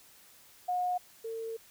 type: tone pair in turn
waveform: sine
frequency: 722 / 451.8 Hz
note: F#5 / A4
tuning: -43 / +46 cents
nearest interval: minor sixth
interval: 811 cents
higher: first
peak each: -28 / -35 dBFS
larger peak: first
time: 0.68-0.98 / 1.24-1.57 s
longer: second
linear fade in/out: 10 ms
effects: white hiss -58 dBFS RMS until 1.7 s